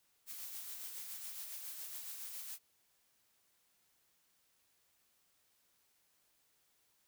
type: noise with tremolo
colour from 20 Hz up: blue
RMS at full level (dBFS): -45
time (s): 0.26-2.59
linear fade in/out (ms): 50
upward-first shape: sine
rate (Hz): 7.2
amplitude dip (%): 35
effects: white hiss -75 dBFS RMS until 7.07 s